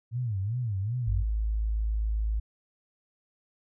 sine tone with vibrato, 109.3 Hz, A2, 11 cents flat, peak -27 dBFS, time 0.11-1.24 s, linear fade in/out 50 ms, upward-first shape sine, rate 2.6 Hz, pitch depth 250 cents each way
sine tone, 53.8 Hz, A1, 38 cents flat, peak -25 dBFS, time 1.07-2.4 s, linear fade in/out 10 ms
effects none

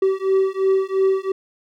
triangle beating tone pair, 382.6 / 385.5 Hz, G4 / G4, -42 / -29 cents, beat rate 2.9 Hz, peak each -17 dBFS, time 0.02-1.32 s, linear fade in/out 5 ms, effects none

